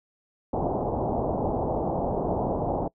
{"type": "low-pass noise", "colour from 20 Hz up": "white", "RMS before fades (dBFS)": -27, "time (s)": [0.53, 2.88], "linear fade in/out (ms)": 5, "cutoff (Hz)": 860, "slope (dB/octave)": 48, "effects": ["noise-tail reverb RT60 0.1 s tail -24 dB re dry"]}